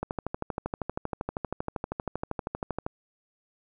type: click train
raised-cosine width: 1 ms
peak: -16 dBFS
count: 37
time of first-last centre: 0.03-2.865 s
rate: 12.7 Hz
effects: none